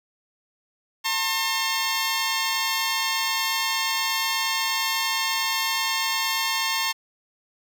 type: tone pair together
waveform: 10% pulse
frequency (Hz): 901.4 / 1072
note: A5 / C6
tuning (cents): +42 / +42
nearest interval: minor third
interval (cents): 300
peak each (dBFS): -17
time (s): 1.04-6.93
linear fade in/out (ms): 20
effects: none